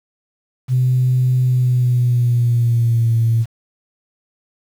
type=tone with pitch glide; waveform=sine; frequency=127.2 to 114.64 Hz; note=C3 to A#2; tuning=-48 to -28 cents; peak=-11 dBFS; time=0.68-3.46 s; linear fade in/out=50 ms; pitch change=-180 cents; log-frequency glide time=1.42-3.16 s; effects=tanh soft clip ceiling -7 dBFS + 7-bit